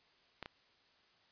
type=clicks; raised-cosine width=0.3 ms; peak=-26 / -29 dBFS; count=2; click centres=0.427 / 0.459 s; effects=white hiss -69 dBFS RMS until 1.31 s + resampled to 11025 Hz